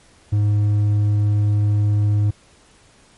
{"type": "tone with hard clipping", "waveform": "sine", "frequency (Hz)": 103.83, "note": "G#2", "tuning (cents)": 0, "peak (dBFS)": -15, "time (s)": [0.32, 2.31], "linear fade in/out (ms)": 10, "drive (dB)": 3, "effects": ["pink hiss -52 dBFS RMS until 3.17 s", "MP3 48 kbps"]}